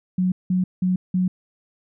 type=tone bursts; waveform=sine; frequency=183.4 Hz; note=F#3; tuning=15 cents flat; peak=-17 dBFS; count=4; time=0.18-1.28 s; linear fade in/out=5 ms; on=140 ms; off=180 ms; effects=none